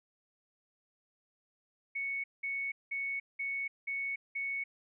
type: tone bursts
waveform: sine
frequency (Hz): 2217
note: C#7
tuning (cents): 0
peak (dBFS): -33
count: 6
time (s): 1.95-4.64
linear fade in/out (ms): 10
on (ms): 290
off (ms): 190
effects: none